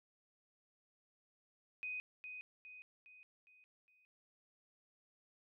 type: tone with echo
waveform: sine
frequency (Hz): 2500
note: D#7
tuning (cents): +8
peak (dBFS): -40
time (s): 1.83-2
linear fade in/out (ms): 0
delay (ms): 410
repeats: 5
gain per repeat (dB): -6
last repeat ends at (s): 4.05
effects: none